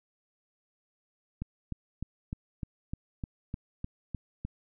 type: click train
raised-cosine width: 5 ms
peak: -22 dBFS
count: 11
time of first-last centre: 1.42-4.45 s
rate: 3.3 Hz
effects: none